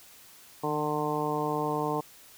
harmonic tone with a mistuned harmonic, 150.2 Hz, D3, 39 cents sharp, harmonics 1 / 2 / 3 / 4 / 5 / 6 / 7, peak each -36 / -34 / -32 / -38 / -35 / -34 / -35 dBFS, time 0.63-2.01 s, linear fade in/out 10 ms, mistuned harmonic 1, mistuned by +38 cents, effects white hiss -53 dBFS RMS until 2.37 s

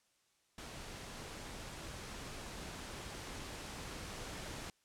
pink noise with level ramp, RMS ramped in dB -48 to -45 dBFS, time 0.58-4.7 s, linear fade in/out 2 ms, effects white hiss -75 dBFS RMS until 4.84 s + low-pass 9000 Hz 12 dB/octave

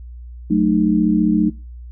sine chord, D# diminished, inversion first, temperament equal with one note detuned, 185 / 220 / 306.3 Hz, F#3 / A3 / D#4, 0 / 0 / -27 cents, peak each -17 dBFS, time 0.5-1.5 s, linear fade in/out 10 ms, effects noise-tail reverb RT60 0.3 s tail -23 dB re dry + added 60 Hz sine -32 dBFS peak until 1.91 s

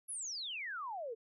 sine exponential sweep, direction down, 11430 to 430 Hz, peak -39 dBFS, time 0.08-1.15 s, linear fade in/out 20 ms, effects none

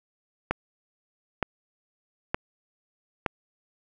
click train, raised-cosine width 0.5 ms, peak -9 dBFS, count 4, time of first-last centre 0.51-3.262 s, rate 1.09 Hz, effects none

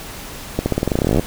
accelerating click train, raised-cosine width 2 ms, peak -3 dBFS, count 20, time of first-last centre 0.59-1.195 s, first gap 70 ms, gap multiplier 0.9, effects pink hiss -33 dBFS RMS until 1.26 s

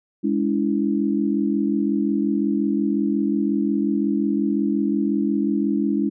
sine chord, C# minor, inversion second, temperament equal with one note detuned, 207.7 / 284 / 329.6 Hz, G#3 / C#4 / E4, 0 / +42 / 0 cents, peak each -22 / -22 / -24 dBFS, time 0.23-6.1 s, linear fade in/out 20 ms, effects none

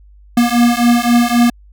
square beating tone pair, 236.9 / 240.7 Hz, A#3 / B3, +28 / -44 cents, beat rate 3.8 Hz, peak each -13 dBFS, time 0.37-1.5 s, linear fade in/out 5 ms, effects added 50 Hz sine -40 dBFS peak until 1.72 s

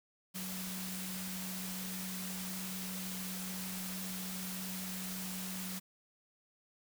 sine tone in noise, 186.3 Hz, F#3, 12 cents sharp, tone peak -42 dBFS, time 0.34-5.8 s, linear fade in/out 20 ms, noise white, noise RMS -43 dBFS, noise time 0.34-5.8 s, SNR -2 dB, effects none

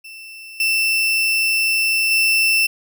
35% pulse tone with level steps, 2672 Hz, E7, 23 cents sharp, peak -33 / -14 / -12 dBFS, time 0.04-2.67 s, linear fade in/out 10 ms, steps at 0.6 / 2.11 s, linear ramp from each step 2 ms, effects none

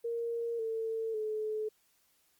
sine tone with pitch steps, 466.2 / 448.2 / 431 Hz, A#4 / A4 / A4, 0 / +32 / -36 cents, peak -32 dBFS, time 0.04-1.69 s, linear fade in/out 10 ms, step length 550 ms, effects white hiss -71 dBFS RMS until 2.39 s + Opus 32 kbps

